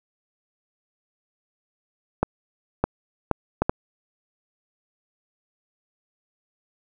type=clicks; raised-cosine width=1 ms; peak=-5 dBFS; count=5; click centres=2.23 / 2.84 / 3.313 / 3.62 / 3.695 s; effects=none